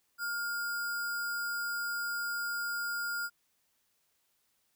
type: tone with sample-and-hold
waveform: sine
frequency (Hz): 1413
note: F6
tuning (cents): +20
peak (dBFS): -32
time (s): 0.18-3.3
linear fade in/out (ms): 50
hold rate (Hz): 6300
effects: white hiss -75 dBFS RMS until 4.75 s